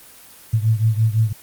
sine beating tone pair, 109.1 / 115 Hz, A2 / A#2, -14 / -23 cents, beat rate 5.9 Hz, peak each -16 / -19 dBFS, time 0.53-1.33 s, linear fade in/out 10 ms, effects white hiss -44 dBFS RMS until 1.42 s + Opus 24 kbps

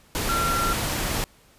sine tone in noise, 1367 Hz, F6, 37 cents flat, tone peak -23 dBFS, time 0.29-0.73 s, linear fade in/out 0 ms, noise pink, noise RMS -26 dBFS, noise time 0.15-1.24 s, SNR 0 dB, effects pink hiss -56 dBFS RMS until 1.58 s + resampled to 32000 Hz

